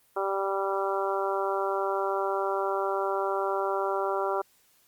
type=harmonic tone; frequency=195.3 Hz; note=G3; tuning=6 cents flat; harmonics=2 / 3 / 4 / 5 / 6 / 7; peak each=-30 / -32 / -33 / -34 / -35 / -35 dBFS; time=0.16-4.42 s; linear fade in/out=10 ms; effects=white hiss -64 dBFS RMS until 4.87 s + Opus 32 kbps